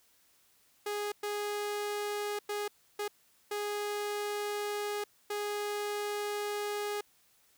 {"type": "tone bursts at uneven times", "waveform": "sawtooth", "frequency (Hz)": 413.8, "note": "G#4", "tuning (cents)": -6, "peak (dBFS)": -29, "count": 6, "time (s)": [[0.86, 1.12], [1.23, 2.39], [2.49, 2.68], [2.99, 3.08], [3.51, 5.04], [5.3, 7.01]], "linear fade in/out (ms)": 5, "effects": ["white hiss -67 dBFS RMS until 7.57 s"]}